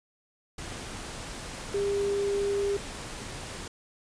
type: tone in noise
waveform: sine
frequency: 401.3 Hz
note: G4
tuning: 41 cents sharp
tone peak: -25 dBFS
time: 1.74-2.77 s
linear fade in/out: 5 ms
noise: pink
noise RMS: -39 dBFS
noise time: 0.58-3.68 s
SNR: +11 dB
effects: resampled to 22050 Hz